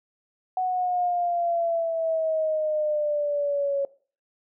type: exponential sweep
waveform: sine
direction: down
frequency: 744 to 554.4 Hz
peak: -22 dBFS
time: 0.57-3.85 s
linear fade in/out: 2 ms
effects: noise-tail reverb RT60 0.4 s tail -19 dB re dry